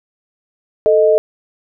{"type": "tone pair together", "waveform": "sine", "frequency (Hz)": [440.1, 621], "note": ["A4", "D#5"], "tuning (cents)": [0, -3], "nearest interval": "tritone", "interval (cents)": 597, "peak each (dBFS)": -11, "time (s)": [0.86, 1.18], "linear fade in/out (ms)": 0, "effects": []}